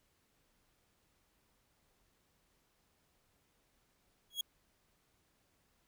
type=tone with exponential growth; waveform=40% pulse; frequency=3314 Hz; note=G#7; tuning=4 cents flat; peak=-30 dBFS; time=4.3-4.41 s; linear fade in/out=5 ms; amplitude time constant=22 ms; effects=pink hiss -75 dBFS RMS until 5.87 s